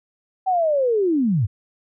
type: linear sweep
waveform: sine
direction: down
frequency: 772 to 87.31 Hz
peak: -16 dBFS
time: 0.46-1.47 s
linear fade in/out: 20 ms
effects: none